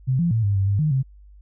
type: tone with pitch steps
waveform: sine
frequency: 130 / 171 / 112.7 / 100.9 / 97.2 / 100.2 / 153.2 / 132.9 Hz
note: C3 / F3 / A2 / G#2 / G2 / G2 / D#3 / C3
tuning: -11 / -36 / +42 / -49 / -14 / +38 / -27 / +27 cents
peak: -17 dBFS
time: 0.07-1.03 s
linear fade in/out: 20 ms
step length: 120 ms
effects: added 50 Hz sine -44 dBFS peak until 1.41 s

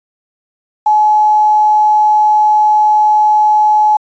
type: tone with quantisation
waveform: sine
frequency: 850 Hz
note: G#5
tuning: 40 cents sharp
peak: -6 dBFS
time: 0.86-3.97 s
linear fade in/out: 5 ms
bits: 6
effects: resampled to 16000 Hz

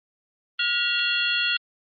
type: tone cluster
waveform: sine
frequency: 1428 / 1923 / 2761 / 3337 / 4244 Hz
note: F6 / B6 / F7 / G#7 / C8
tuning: +38 / -47 / -20 / +8 / +24 cents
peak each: -27 / -34 / -25 / -26 / -31 dBFS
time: 0.59-1.57 s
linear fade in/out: 5 ms
effects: Opus 24 kbps

